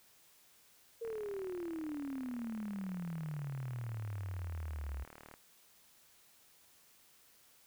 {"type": "exponential sweep", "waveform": "sine", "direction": "down", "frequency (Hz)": [466.2, 65.41], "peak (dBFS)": -38, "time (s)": [1.01, 5.04], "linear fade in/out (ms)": 10}
{"type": "click train", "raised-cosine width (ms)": 0.5, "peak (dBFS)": -36, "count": 164, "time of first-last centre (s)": [1.05, 5.339], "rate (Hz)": 38}
{"effects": ["white hiss -65 dBFS RMS until 7.66 s"]}